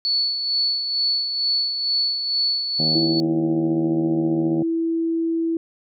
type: tone with tremolo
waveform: sine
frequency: 4435 Hz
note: C#8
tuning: in tune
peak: -17 dBFS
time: 0.05-3.2 s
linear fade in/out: 0 ms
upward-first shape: sine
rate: 2.2 Hz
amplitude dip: 50%
type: harmonic tone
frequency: 78.7 Hz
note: D#2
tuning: 20 cents sharp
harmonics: 2 / 3 / 4 / 5 / 6 / 7 / 8 / 9 / 10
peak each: -26 / -28 / -31 / -37 / -39 / -34 / -41 / -39 / -43 dBFS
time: 2.79-4.63 s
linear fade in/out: 5 ms
type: tone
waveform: sine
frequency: 329.6 Hz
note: E4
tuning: in tune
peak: -19 dBFS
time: 2.95-5.57 s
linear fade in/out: 2 ms
effects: none